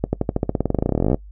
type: accelerating click train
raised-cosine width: 2 ms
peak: -5 dBFS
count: 28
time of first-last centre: 0.04-1.145 s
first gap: 90 ms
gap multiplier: 0.93
effects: noise-tail reverb RT60 0.1 s tail -20 dB re dry + added 50 Hz sine -37 dBFS peak until 1.31 s